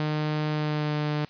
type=tone with pitch glide; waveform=sawtooth; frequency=152.4 to 149.87 Hz; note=D#3 to D3; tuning=-36 to +35 cents; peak=-21 dBFS; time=0-1.25 s; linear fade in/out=0 ms; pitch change=-29 cents; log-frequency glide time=0.5-0.95 s; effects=white hiss -52 dBFS RMS until 1.29 s + resampled to 11025 Hz